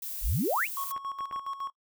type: noise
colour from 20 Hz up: violet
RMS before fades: -37 dBFS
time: 0.02-0.92 s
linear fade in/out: 5 ms
type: exponential sweep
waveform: sine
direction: up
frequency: 30.31 to 3136 Hz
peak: -25 dBFS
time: 0.21-0.68 s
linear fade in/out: 50 ms
type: tone with tremolo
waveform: triangle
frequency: 1100 Hz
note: C#6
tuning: 14 cents flat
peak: -30 dBFS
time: 0.77-1.7 s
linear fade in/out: 2 ms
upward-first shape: square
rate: 7.2 Hz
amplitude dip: 70%
type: clicks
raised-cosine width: 0.5 ms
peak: -30 dBFS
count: 4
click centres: 0.964 / 1.207 / 1.312 / 1.361 s
effects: noise-tail reverb RT60 0.1 s tail -20 dB re dry